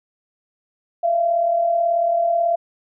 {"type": "tone pair together", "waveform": "sine", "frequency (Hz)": [644.7, 683], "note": ["E5", "F5"], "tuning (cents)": [-39, -39], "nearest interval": "minor second", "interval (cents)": 100, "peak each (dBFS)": [-25, -16], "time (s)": [1.03, 2.56], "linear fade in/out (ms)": 10, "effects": []}